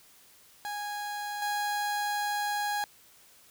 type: tone with level steps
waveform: 30% pulse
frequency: 826 Hz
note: G#5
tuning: 10 cents flat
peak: -31 / -26 dBFS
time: 0.65-2.84 s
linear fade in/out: 0 ms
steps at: 1.42 s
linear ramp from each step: 2 ms
effects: white hiss -58 dBFS RMS until 3.5 s

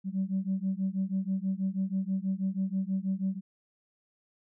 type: beating tone pair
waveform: sine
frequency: 188.3 / 194.5 Hz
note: F#3 / G3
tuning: +31 / -13 cents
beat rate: 6.2 Hz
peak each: -30 dBFS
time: 0.04-3.41 s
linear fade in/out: 50 ms
effects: tanh soft clip ceiling -22 dBFS

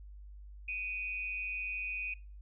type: tone with amplitude modulation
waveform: sine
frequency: 2489 Hz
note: D#7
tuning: in tune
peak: -32 dBFS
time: 0.68-2.14 s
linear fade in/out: 5 ms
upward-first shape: sine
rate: 194 Hz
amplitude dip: 65%
effects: noise-tail reverb RT60 0.4 s tail -24 dB re dry + added 50 Hz sine -47 dBFS peak until 2.41 s

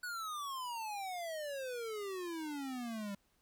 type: exponential sweep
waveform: square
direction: down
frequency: 1489 to 196 Hz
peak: -40 dBFS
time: 0.03-3.15 s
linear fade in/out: 5 ms
effects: pink hiss -75 dBFS RMS until 3.41 s

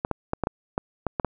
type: clicks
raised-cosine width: 1 ms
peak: -10 dBFS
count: 9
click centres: 0.049 / 0.113 / 0.334 / 0.437 / 0.471 / 0.779 / 1.067 / 1.198 / 1.247 s
effects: none

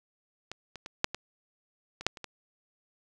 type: clicks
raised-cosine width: 0.2 ms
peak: -21 / -25 / -23 / -6 / -18 / -23 / -6 / -27 / -21 dBFS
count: 9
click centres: 0.516 / 0.757 / 0.861 / 1.044 / 1.146 / 2.01 / 2.066 / 2.172 / 2.243 s
effects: none

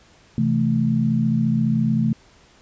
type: chord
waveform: sine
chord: A minor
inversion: first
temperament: equal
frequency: 130.81 / 164.81 / 220 Hz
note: C3 / E3 / A3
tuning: 0 / 0 / 0 cents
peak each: -22 / -23 / -19 dBFS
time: 0.38-2.13 s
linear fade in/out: 2 ms
effects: pink hiss -53 dBFS RMS until 2.61 s + resampled to 16000 Hz

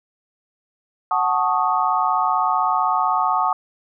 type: chord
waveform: sine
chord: D# half-diminished seventh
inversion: first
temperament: equal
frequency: 740 / 880 / 1108.7 / 1244.5 Hz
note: F#5 / A5 / C#6 / D#6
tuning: 0 / 0 / 0 / 0 cents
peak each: -22 dBFS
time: 1.11-3.53 s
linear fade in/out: 2 ms
effects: none

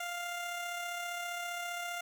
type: tone with amplitude modulation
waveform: 15% pulse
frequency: 699 Hz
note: F5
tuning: 1 cent sharp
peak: -29 dBFS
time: 0-2.01 s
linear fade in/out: 5 ms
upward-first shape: sine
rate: 35.1 Hz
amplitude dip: 30%
effects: none

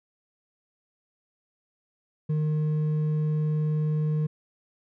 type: tone with hard clipping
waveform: sine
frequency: 153.2 Hz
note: D#3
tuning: 27 cents flat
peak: -24 dBFS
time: 2.29-4.27 s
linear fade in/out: 10 ms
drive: 4 dB
effects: none

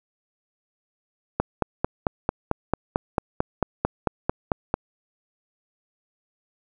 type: click train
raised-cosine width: 1 ms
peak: -6 dBFS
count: 16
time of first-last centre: 1.4-4.741 s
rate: 4.49 Hz
effects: none

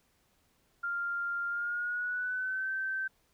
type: tone with pitch glide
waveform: sine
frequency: 1396 to 1549 Hz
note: F6 to G6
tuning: -1 to -21 cents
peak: -31 dBFS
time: 0.83-3.08 s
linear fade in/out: 10 ms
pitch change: +180 cents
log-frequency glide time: 1.48-2.71 s
effects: pink hiss -71 dBFS RMS until 3.33 s

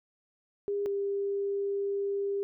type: tone pair in turn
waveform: sine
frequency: 404.5 / 399.2 Hz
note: G#4 / G4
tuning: -46 / +32 cents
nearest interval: unison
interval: 22 cents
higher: first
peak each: -28 dBFS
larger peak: neither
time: 0.68-0.86 / 0.86-2.43 s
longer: second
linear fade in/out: 0 ms
effects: none

